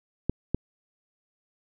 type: clicks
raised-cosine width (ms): 3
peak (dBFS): -11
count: 2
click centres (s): 0.296 / 0.546
effects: none